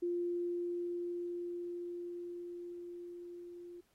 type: tone with level ramp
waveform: sine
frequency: 349.2 Hz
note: F4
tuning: in tune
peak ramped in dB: -32 to -47 dBFS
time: 0.02-3.81 s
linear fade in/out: 10 ms
effects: pink hiss -75 dBFS RMS until 3.94 s + AAC 48 kbps